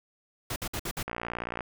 pink noise bursts, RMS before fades -33 dBFS, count 5, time 0.5-1.029 s, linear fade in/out 5 ms, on 61 ms, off 56 ms
click train, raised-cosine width 0.5 ms, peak -18 dBFS, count 32, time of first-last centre 1.08-1.607 s, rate 58.8 Hz
effects none

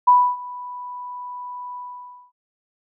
sine tone with ADSR envelope, 987.8 Hz, B5, in tune, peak -8 dBFS, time 0.07-2.32 s, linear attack 12 ms, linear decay 280 ms, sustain -22 dB, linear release 560 ms, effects none

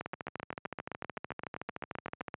two click trains, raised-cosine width 0.5 ms, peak -22 / -22 dBFS, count 19 / 31, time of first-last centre 0.01-2.342 / 0.06-2.282 s, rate 7.72 / 13.5 Hz, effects high-pass 100 Hz 12 dB/octave + resampled to 8000 Hz

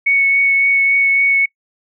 sine tone with vibrato, 2217 Hz, C#7, in tune, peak -10 dBFS, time 0.06-1.46 s, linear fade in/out 10 ms, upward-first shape triangle, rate 3.6 Hz, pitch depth 11 cents each way, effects noise-tail reverb RT60 0.1 s tail -25 dB re dry

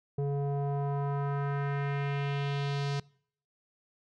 square tone with low-pass filter sweep, 141.3 Hz, C#3, 34 cents sharp, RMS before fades -31 dBFS, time 0.18-3 s, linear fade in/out 5 ms, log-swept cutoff 490 to 5100 Hz, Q 1.8, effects noise-tail reverb RT60 0.6 s tail -24 dB re dry

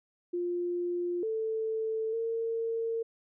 sine tone with pitch steps, 351.2 / 442.3 / 455.7 Hz, F4 / A4 / A#4, +10 / +9 / -39 cents, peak -29 dBFS, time 0.33-3.03 s, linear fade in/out 10 ms, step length 900 ms, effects none

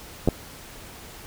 clicks, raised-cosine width 2 ms, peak -6 dBFS, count 2, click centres 0.276 / 0.287 s, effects pink hiss -43 dBFS RMS until 1.26 s

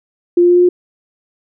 sine tone with pitch steps, 349.2 / 351.2 / 353.3 / 355.3 / 357.4 Hz, F4 / F4 / F4 / F4 / F4, 0 / +10 / +20 / +30 / +40 cents, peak -6 dBFS, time 0.37-0.69 s, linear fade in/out 5 ms, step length 64 ms, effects none

